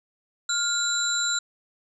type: tone cluster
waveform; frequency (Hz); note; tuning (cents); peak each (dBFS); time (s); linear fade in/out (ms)
sine; 1405 / 3960 / 7340; F6 / B7 / A#8; +10 / +4 / -28; -27; 0.49-1.39; 5
effects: none